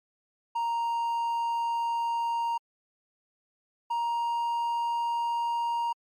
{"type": "tone pair in turn", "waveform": "triangle", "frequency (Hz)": [932.3, 938.2], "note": ["A#5", "A#5"], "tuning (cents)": [0, 11], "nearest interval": "unison", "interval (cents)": 11, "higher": "second", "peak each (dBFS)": -24, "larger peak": "neither", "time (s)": [[0.55, 2.58], [3.9, 5.93]], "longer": "neither", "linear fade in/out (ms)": 10, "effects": ["MP3 64 kbps"]}